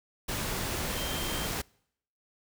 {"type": "tone in noise", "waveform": "sine", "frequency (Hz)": 3158, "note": "G7", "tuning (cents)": 12, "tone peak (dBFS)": -39, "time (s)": [0.96, 1.47], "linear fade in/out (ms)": 10, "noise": "pink", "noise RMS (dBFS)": -33, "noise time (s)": [0.28, 1.62], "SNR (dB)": -9, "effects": ["noise-tail reverb RT60 0.7 s tail -26 dB re dry"]}